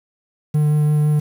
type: tone with vibrato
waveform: triangle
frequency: 150 Hz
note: D3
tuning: 37 cents sharp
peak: -11 dBFS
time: 0.54-1.2 s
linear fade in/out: 10 ms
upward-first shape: sine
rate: 6 Hz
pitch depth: 10 cents each way
effects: 7-bit